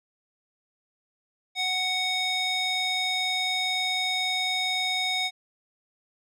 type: tone with band-pass filter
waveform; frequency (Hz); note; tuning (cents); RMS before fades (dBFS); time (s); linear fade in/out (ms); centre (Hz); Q
square; 743; F#5; +7; -27; 1.55-5.31; 50; 3400; 2.3
effects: none